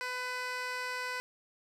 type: tone with band-pass filter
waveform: 15% pulse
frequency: 501 Hz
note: B4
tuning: 25 cents sharp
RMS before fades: -37 dBFS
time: 0.01-1.2 s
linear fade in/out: 0 ms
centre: 2600 Hz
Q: 0.58
effects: none